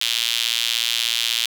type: tone with high-pass filter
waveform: sawtooth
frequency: 116.54 Hz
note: A#2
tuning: in tune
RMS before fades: -22 dBFS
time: 0.01-1.46 s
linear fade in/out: 0 ms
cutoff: 3300 Hz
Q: 3.3
effects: 7-bit